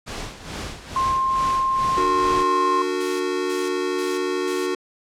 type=noise with tremolo; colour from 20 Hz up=pink; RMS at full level=-30 dBFS; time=0.06-2.44 s; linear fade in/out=20 ms; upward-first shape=sine; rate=2.3 Hz; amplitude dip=70%
type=tone; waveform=sine; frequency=1058 Hz; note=C6; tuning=19 cents sharp; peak=-18 dBFS; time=0.96-2.82 s; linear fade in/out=2 ms
type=chord; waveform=square; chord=D augmented; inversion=none; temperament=just; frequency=293.7 / 367.1 / 458.9 Hz; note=D4 / F#4 / A#4; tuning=0 / -14 / -27 cents; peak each=-30 / -24 / -30 dBFS; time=1.97-4.75 s; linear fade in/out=5 ms
type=noise bursts; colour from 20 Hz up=blue; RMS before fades=-31 dBFS; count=4; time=3-4.67 s; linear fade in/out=10 ms; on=200 ms; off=290 ms
effects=low-pass 7000 Hz 12 dB/octave